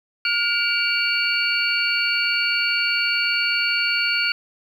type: tone cluster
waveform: sine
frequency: 1425 / 2314 / 2787 / 4456 Hz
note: F6 / D7 / F7 / C#8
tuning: +34 / -26 / -4 / +8 cents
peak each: -24 dBFS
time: 0.25-4.32 s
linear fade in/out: 2 ms
effects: 8-bit